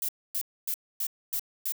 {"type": "noise bursts", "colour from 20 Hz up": "violet", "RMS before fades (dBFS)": -30, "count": 6, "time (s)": [0.02, 1.722], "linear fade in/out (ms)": 2, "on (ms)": 67, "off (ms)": 260, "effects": []}